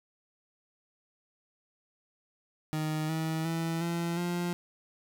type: tone with pitch steps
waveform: 30% pulse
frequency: 155.1 / 159.83 / 164.7 / 169.72 / 174.9 Hz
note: D#3 / D#3 / E3 / F3 / F3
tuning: -5 / +47 / -1 / -49 / +3 cents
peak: -27 dBFS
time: 2.73-4.53 s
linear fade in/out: 0 ms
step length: 360 ms
effects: none